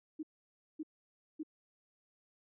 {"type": "tone bursts", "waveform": "sine", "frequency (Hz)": 311.1, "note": "D#4", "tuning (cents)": 0, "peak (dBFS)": -37, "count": 3, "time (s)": [0.19, 1.433], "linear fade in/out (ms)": 10, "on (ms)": 41, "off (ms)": 560, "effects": []}